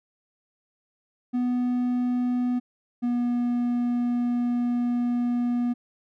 triangle tone pair in turn, 246.9 / 242 Hz, B3 / B3, 0 / -35 cents, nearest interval unison, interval 35 cents, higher first, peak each -20 dBFS, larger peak neither, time 1.33-2.6 / 3.02-5.74 s, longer second, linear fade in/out 20 ms, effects none

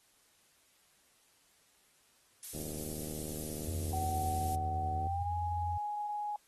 violet noise, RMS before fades -40 dBFS, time 2.43-4.55 s, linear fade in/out 0 ms
click train, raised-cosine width 2 ms, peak -32 dBFS, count 194, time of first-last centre 2.55-5.07 s, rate 76.6 Hz
sine tone, 86.7 Hz, F2, 12 cents flat, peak -35 dBFS, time 3.67-5.78 s, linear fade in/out 10 ms
sine tone with pitch glide, 755 to 832.9 Hz, F#5 to G#5, +35 to +5 cents, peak -34 dBFS, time 3.93-6.36 s, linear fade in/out 2 ms, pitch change +170 cents, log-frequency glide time 4.96-5.34 s
effects white hiss -68 dBFS RMS until 6.47 s + AAC 32 kbps

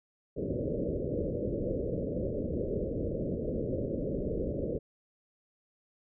white low-pass noise, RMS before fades -33 dBFS, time 0.36-4.79 s, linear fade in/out 20 ms, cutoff 580 Hz, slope 96 dB/octave, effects none

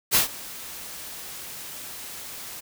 white noise with ADSR envelope, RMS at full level -17 dBFS, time 0.11-2.61 s, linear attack 45 ms, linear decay 120 ms, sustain -21 dB, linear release 17 ms, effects none

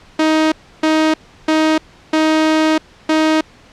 sawtooth tone bursts at uneven times, 313.9 Hz, D#4, 15 cents sharp, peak -7 dBFS, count 5, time 0.19-0.52 / 0.83-1.14 / 1.48-1.78 / 2.13-2.78 / 3.09-3.41 s, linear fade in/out 5 ms, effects pink hiss -45 dBFS RMS until 3.72 s + low-pass 5000 Hz 12 dB/octave

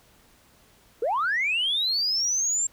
sine linear sweep, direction up, 415.3 to 7470 Hz, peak -21 dBFS, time 1.02-2.67 s, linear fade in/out 5 ms, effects tanh soft clip ceiling -18 dBFS + pink hiss -58 dBFS RMS until 2.72 s

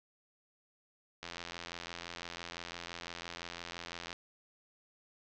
click train, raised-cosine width 0.2 ms, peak -24 dBFS, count 250, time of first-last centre 1.23-4.129 s, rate 85.9 Hz, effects low-pass 6000 Hz 12 dB/octave + 11-bit

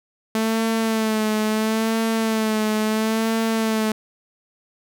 sawtooth tone with vibrato, 220 Hz, A3, in tune, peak -15 dBFS, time 0.35-3.92 s, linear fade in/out 2 ms, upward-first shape sine, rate 0.74 Hz, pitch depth 40 cents each way, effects none

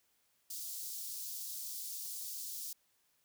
white high-pass noise, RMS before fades -43 dBFS, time 0.5-2.73 s, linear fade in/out 5 ms, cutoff 4400 Hz, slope 24 dB/octave, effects white hiss -75 dBFS RMS until 3.24 s

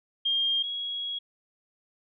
sine tone pair in turn, 3214 / 3318 Hz, G7 / G#7, +43 / -2 cents, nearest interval minor second, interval 55 cents, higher second, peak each -23 / -30 dBFS, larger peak first, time 0.25-0.63 / 0.63-1.19 s, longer second, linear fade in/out 10 ms, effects none

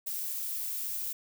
violet noise with ADSR envelope, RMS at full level -33 dBFS, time 0.06-1.13 s, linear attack 14 ms, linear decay 9 ms, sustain -2 dB, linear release 8 ms, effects none

